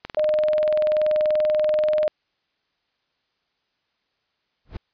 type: click train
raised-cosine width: 0.3 ms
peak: -16 dBFS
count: 43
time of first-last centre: 0.05-2.079 s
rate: 20.7 Hz
type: tone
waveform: sine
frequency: 611 Hz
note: D#5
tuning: 32 cents flat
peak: -17 dBFS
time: 0.17-2.08 s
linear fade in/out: 2 ms
type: noise with exponential growth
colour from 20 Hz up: brown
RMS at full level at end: -27 dBFS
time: 4.65-4.77 s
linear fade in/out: 5 ms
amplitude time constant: 26 ms
effects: white hiss -72 dBFS RMS until 4.93 s + resampled to 11025 Hz